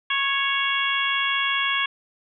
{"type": "harmonic tone with a mistuned harmonic", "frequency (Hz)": 554.4, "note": "C#5", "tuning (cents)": 0, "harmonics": [2, 3, 4, 5, 6], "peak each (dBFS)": [-27, -27, -27, -27, -27], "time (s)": [0.1, 1.86], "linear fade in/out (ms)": 5, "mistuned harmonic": 2, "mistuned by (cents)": -16, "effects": []}